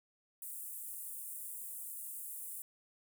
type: high-pass noise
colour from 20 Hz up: pink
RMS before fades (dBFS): -45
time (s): 0.42-2.62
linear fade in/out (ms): 2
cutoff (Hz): 8500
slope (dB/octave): 48
effects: none